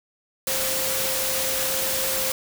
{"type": "tone in noise", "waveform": "sine", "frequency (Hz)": 527, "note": "C5", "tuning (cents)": 12, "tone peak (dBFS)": -31, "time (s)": [0.47, 2.32], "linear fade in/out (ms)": 2, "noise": "white", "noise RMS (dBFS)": -25, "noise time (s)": [0.47, 2.32], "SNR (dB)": -9, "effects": []}